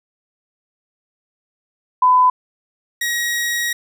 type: tone pair in turn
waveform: sine / sawtooth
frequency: 1005 / 1897.2 Hz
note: B5 / A#6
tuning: +30 / +30 cents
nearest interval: major seventh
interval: 1100 cents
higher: second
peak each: -9 / -15 dBFS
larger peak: first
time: 2.02-2.3 / 3.01-3.73 s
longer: second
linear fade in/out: 5 ms
effects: none